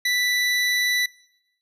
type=tone; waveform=25% pulse; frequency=1975.5 Hz; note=B6; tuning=in tune; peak=-16 dBFS; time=0.05-1.06 s; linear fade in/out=5 ms; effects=noise-tail reverb RT60 0.9 s tail -24 dB re dry + low-pass 12000 Hz 12 dB/octave